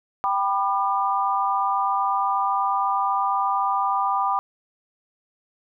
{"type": "chord", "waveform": "sine", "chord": "G major", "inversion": "none", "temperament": "equal with one note detuned", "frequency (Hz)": [784, 987.8, 1201.4], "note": ["G5", "B5", "D6"], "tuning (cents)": [0, 0, 39], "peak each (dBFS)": -24, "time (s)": [0.24, 4.39], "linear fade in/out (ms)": 0, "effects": []}